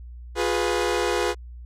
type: chord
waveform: sawtooth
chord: F diminished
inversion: none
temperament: equal with one note detuned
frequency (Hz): 354.9 / 415.3 / 493.9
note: F4 / Ab4 / Cb5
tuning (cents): +28 / 0 / 0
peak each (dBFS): -22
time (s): 0.35-1.35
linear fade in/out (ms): 50
effects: added 60 Hz sine -37 dBFS peak until 1.65 s + low-pass 9000 Hz 12 dB/octave